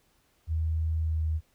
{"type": "tone with pitch glide", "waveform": "sine", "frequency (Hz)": [80, 78.94], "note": ["D#2", "D#2"], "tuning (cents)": [49, 26], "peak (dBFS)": -25, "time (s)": [0.47, 1.41], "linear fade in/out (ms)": 50, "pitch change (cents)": -23, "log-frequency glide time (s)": [1.01, 1.23], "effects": ["pink hiss -68 dBFS RMS until 1.54 s"]}